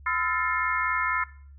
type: tone cluster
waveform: sine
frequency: 1017 / 1300 / 1384 / 1767 / 2145 Hz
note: C6 / E6 / F6 / A6 / C7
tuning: -50 / -24 / -16 / +7 / +42 cents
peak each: -30 dBFS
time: 0.06-1.24 s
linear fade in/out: 5 ms
effects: noise-tail reverb RT60 0.5 s tail -19 dB re dry + added 70 Hz sine -45 dBFS peak until 1.58 s